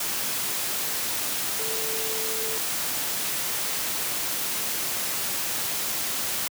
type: tone in noise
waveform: sine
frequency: 443 Hz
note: A4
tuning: 12 cents sharp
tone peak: -34 dBFS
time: 1.59-2.58 s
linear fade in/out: 5 ms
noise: white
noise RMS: -28 dBFS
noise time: 0-6.48 s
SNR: -9 dB
effects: high-pass 100 Hz 12 dB/octave